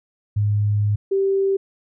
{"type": "tone pair in turn", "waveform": "sine", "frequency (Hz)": [103.83, 390], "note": ["G#2", "G4"], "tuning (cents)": [0, -9], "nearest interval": "octave + major seventh", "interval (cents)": 2291, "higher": "second", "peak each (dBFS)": -16, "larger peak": "neither", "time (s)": [[0.36, 0.96], [1.11, 1.57]], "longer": "first", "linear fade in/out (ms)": 10, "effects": []}